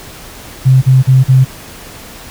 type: tone bursts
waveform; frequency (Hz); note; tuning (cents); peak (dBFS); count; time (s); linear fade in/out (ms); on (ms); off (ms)
sine; 130.81; C3; 0; -3; 4; 0.65-1.45; 20; 170; 40
effects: pink hiss -32 dBFS RMS until 2.3 s